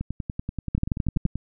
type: two click trains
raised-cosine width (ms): 5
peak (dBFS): -10 / -16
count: 7 / 15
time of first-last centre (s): 0.75-1.254 / 0.01-1.356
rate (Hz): 11.9 / 10.4
effects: none